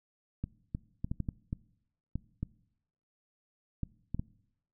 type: clicks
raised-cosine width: 5 ms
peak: -21 dBFS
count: 12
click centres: 0.44 / 0.749 / 1.045 / 1.115 / 1.203 / 1.288 / 1.529 / 2.156 / 2.43 / 3.833 / 4.146 / 4.195 s
effects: noise-tail reverb RT60 0.8 s tail -22 dB re dry